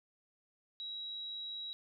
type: tone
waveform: sine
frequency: 3865 Hz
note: B7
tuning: 38 cents flat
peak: -40 dBFS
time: 0.8-1.73 s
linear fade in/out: 0 ms
effects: none